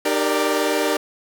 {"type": "chord", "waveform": "sawtooth", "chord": "Eb major seventh", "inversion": "none", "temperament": "equal with one note detuned", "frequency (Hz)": [303.8, 392, 466.2, 587.3], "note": ["Eb4", "G4", "Bb4", "D5"], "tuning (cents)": [-41, 0, 0, 0], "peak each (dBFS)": -20, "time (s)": [0.05, 0.97], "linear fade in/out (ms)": 5, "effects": []}